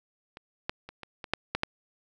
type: clicks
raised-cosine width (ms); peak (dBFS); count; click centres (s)
0.3; -27 / -13 / -26 / -25 / -22 / -9 / -11 / -10; 8; 0.371 / 0.695 / 0.89 / 1.033 / 1.242 / 1.336 / 1.55 / 1.634
effects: none